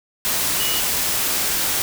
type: tone in noise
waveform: sine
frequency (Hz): 2921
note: F#7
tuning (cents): -23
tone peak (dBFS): -25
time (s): 0.6-0.8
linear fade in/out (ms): 0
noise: white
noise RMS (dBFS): -21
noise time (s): 0.25-1.82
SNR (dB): -7
effects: none